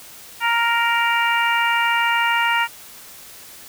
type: harmonic tone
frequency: 466.7 Hz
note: A#4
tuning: 2 cents sharp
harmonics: 2 / 3 / 4 / 5 / 6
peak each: -20 / -22 / -23 / -24 / -25 dBFS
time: 0.4-2.68 s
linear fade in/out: 50 ms
effects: white hiss -41 dBFS RMS until 3.68 s